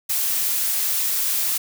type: noise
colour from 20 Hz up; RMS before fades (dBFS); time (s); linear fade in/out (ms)
blue; -22; 0.09-1.58; 10
effects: none